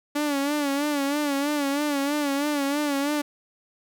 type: tone with vibrato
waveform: sawtooth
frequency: 287 Hz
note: D4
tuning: 40 cents flat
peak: -19 dBFS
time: 0.15-3.22 s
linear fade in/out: 10 ms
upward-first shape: sine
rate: 3.1 Hz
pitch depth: 71 cents each way
effects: none